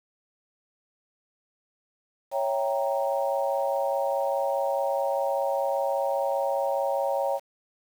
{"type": "chord", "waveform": "sine", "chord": "C# diminished seventh", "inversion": "none", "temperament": "equal", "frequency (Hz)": [554.4, 659.3, 784, 932.3], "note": ["C#5", "E5", "G5", "Bb5"], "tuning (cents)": [0, 0, 0, 0], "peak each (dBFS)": [-26, -32, -30, -32], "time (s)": [2.31, 7.4], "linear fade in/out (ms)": 50, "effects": ["8-bit"]}